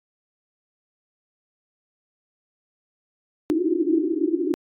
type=band-pass noise; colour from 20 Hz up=white; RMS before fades=-22 dBFS; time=3.5-4.54 s; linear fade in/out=0 ms; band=300 to 360 Hz; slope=96 dB/octave; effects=AAC 64 kbps